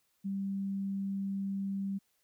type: tone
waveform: sine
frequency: 196 Hz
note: G3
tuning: in tune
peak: -32 dBFS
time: 0.24-1.99 s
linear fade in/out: 20 ms
effects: white hiss -75 dBFS RMS until 2.23 s